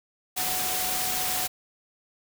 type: tone in noise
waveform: sine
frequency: 740 Hz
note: F#5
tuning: in tune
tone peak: -35 dBFS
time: 0.36-1.48 s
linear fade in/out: 20 ms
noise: white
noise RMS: -28 dBFS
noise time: 0.36-1.48 s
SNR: -10 dB
effects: none